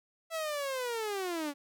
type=linear sweep; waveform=sawtooth; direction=down; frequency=664 to 277.2 Hz; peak=-29 dBFS; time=0.3-1.54 s; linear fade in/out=50 ms; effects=none